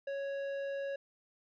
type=tone with tanh clipping; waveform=sine; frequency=554.4 Hz; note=C#5; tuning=in tune; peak=-37 dBFS; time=0.07-0.96 s; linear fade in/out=5 ms; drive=11 dB; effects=none